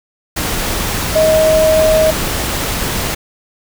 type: tone in noise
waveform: sine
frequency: 630 Hz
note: D#5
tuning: 21 cents sharp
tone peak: -8 dBFS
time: 1.15-2.11 s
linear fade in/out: 10 ms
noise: pink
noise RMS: -18 dBFS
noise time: 0.36-3.15 s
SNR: +7 dB
effects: none